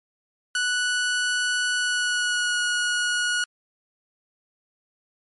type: tone with pitch glide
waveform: sawtooth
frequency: 1478 to 1453.4 Hz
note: F#6 to F#6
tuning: -2 to -31 cents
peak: -18 dBFS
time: 0.55-3.44 s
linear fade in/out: 2 ms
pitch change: -29 cents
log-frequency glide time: 1.75-2.6 s
effects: MP3 48 kbps